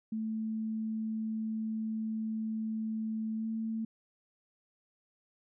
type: tone with pitch glide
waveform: sine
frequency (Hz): 220 to 222.9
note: A3 to A3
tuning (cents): 0 to +23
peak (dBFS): -32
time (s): 0.12-3.85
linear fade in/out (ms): 5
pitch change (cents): +23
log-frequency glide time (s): 3.36-3.47
effects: none